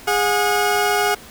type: tone pair together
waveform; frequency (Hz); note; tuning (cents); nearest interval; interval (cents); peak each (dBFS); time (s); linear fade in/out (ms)
20% pulse; 412.1 / 725; G#4 / F#5; -13 / -35; minor seventh; 978; -14; 0.07-1.15; 10
effects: pink hiss -41 dBFS RMS until 1.3 s